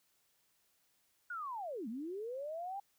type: linear two-way sweep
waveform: sine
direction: down then up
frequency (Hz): 1480 to 207.7 to 813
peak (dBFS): -39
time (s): 1.3-2.8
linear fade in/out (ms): 5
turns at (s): 1.88
effects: white hiss -75 dBFS RMS until 2.98 s